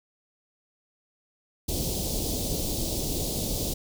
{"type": "band-stop noise", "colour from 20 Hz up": "pink", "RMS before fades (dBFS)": -29, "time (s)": [1.68, 3.74], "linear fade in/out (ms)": 10, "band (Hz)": [620, 3800], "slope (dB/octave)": 24, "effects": []}